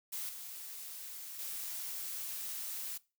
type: noise with level steps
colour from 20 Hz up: blue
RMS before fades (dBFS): -40 / -46 / -41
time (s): 0.12-2.98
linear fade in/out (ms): 10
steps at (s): 0.29 / 1.39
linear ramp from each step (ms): 2
effects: noise-tail reverb RT60 0.3 s tail -21 dB re dry